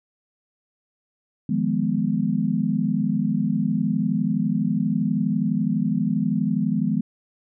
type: chord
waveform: sine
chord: F half-diminished seventh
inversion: third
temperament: equal with one note detuned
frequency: 155.56 / 175.42 / 207.7 / 246.9 Hz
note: Eb3 / F3 / Ab3 / Cb4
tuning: 0 / +8 / 0 / 0 cents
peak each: -27 / -26 / -23 / -25 dBFS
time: 1.49-7.01 s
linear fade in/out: 5 ms
effects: none